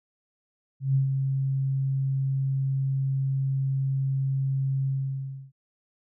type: tone with ADSR envelope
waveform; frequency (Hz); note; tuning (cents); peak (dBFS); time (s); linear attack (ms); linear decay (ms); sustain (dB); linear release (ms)
sine; 135.1; C#3; -44; -18; 0.8-5.52; 150; 120; -5; 650
effects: none